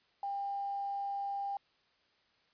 sine tone with quantisation, 798 Hz, G5, 31 cents sharp, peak -34 dBFS, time 0.23-1.57 s, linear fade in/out 2 ms, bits 10, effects white hiss -71 dBFS RMS until 2.53 s + resampled to 11025 Hz

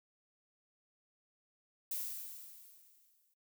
violet noise with exponential decay, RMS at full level -37 dBFS, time 1.91-3.34 s, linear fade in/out 5 ms, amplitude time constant 310 ms, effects noise-tail reverb RT60 0.1 s tail -19 dB re dry

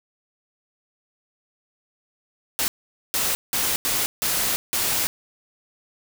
white noise bursts at uneven times, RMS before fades -23 dBFS, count 6, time 2.59-2.68 / 3.14-3.35 / 3.53-3.76 / 3.85-4.06 / 4.22-4.56 / 4.73-5.07 s, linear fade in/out 0 ms, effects none

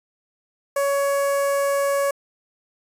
sawtooth tone with notch filter, 560 Hz, C#5, 18 cents sharp, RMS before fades -21 dBFS, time 0.76-2.11 s, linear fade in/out 5 ms, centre 3600 Hz, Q 0.53, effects resampled to 32000 Hz

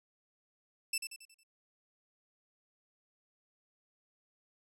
15% pulse tone with echo, 2650 Hz, E7, 9 cents sharp, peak -24 dBFS, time 0.93-0.98 s, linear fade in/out 5 ms, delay 91 ms, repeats 5, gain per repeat -7 dB, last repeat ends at 1.435 s, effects none

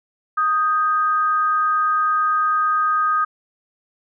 sine tone pair together, 1244.5 / 1584.4 Hz, D#6 / G6, 0 / +18 cents, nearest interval major third, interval 418 cents, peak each -16 / -25 dBFS, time 0.37-3.25 s, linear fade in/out 10 ms, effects none

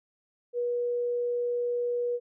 sine tone, 483.4 Hz, B4, 37 cents flat, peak -26 dBFS, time 0.53-2.2 s, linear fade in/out 50 ms, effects none

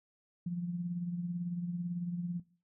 sine tone with tremolo, 174.61 Hz, F3, in tune, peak -31 dBFS, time 0.46-2.4 s, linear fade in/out 5 ms, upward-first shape triangle, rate 18 Hz, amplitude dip 55%, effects noise-tail reverb RT60 0.4 s tail -19 dB re dry

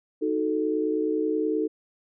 sine chord, D# diminished, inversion none, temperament equal, 311.1 / 370 / 440 Hz, D#4 / F#4 / A4, 0 / 0 / 0 cents, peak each -26 / -31 / -26 dBFS, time 0.21-1.68 s, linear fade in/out 20 ms, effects none

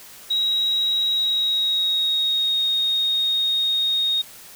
sine tone with pitch glide, 3830 to 3723 Hz, A#7 to A#7, +46 to -3 cents, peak -18 dBFS, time 0.3-4.22 s, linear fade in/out 10 ms, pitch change -49 cents, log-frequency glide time 1.14-2.63 s, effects white hiss -43 dBFS RMS until 4.55 s

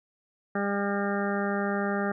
harmonic tone with a mistuned harmonic, 200.7 Hz, G3, 41 cents sharp, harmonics 1 / 2 / 3 / 4 / 6 / 7 / 8 / 9, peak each -29 / -32 / -34 / -35 / -37 / -37 / -38 / -39 dBFS, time 0.55-2.12 s, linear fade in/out 5 ms, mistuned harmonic 9, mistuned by +28 cents, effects none

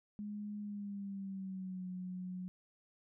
sine tone with pitch glide, 207.7 to 182.91 Hz, G#3 to F#3, 0 to -20 cents, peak -40 dBFS, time 0.19-2.48 s, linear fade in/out 0 ms, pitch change -220 cents, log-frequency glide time 0.6-1.87 s, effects none

